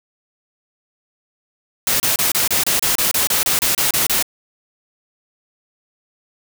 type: noise bursts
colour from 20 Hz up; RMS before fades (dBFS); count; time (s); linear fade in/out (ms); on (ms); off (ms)
white; -17; 15; 1.87-4.226; 2; 130; 29
effects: none